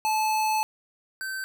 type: tone pair in turn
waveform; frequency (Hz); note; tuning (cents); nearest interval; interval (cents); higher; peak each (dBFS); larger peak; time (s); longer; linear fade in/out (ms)
square; 867 / 1544.8; A5 / G6; -26 / -26; minor seventh; 1000; second; -23 / -31; first; 0.05-0.63 / 1.21-1.44; first; 0
effects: none